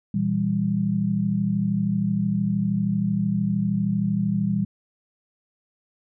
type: chord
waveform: sine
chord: E diminished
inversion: second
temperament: just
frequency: 118.67 / 164.81 / 197.78 Hz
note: Bb2 / E3 / G3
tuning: +31 / 0 / +16 cents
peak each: -28 / -26 / -22 dBFS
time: 0.14-4.65 s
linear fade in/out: 5 ms
effects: none